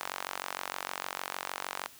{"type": "tone with high-pass filter", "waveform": "sawtooth", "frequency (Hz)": 46.51, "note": "F#1", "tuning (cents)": 10, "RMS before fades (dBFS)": -39, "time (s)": [0, 1.87], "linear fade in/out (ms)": 0, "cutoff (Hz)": 980, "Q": 1.3, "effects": ["white hiss -54 dBFS RMS until 1.99 s"]}